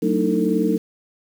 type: tone cluster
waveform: sine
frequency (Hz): 186.6 / 224.9 / 296.3 / 318.3 / 449.2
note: F#3 / A3 / D4 / D#4 / A4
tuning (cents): +15 / +38 / +15 / +39 / +36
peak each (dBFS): -23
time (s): 0.02-0.78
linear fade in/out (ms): 10
effects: 7-bit